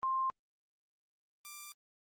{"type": "tone pair in turn", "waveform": ["sine", "5% pulse"], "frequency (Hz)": [1054, 1183.1], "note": ["C6", "D6"], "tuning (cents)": [12, 12], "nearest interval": "major second", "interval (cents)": 200, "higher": "second", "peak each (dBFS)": [-30, -35], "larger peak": "first", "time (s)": [[0.03, 0.3], [1.45, 1.72]], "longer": "neither", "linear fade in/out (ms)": 0, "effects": ["Opus 24 kbps"]}